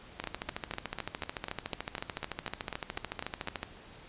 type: two click trains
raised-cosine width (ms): 0.3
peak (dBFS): -18 / -19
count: 48 / 14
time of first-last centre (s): 0.2-3.631 / 0.24-3.474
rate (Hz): 13.7 / 4.02
effects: pink hiss -52 dBFS RMS until 4.08 s + resampled to 8000 Hz